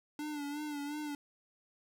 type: tone with vibrato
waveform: square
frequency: 293.7 Hz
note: D4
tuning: in tune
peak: -38 dBFS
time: 0.19-1.15 s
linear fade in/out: 2 ms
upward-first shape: sine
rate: 2.8 Hz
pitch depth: 52 cents each way
effects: 12-bit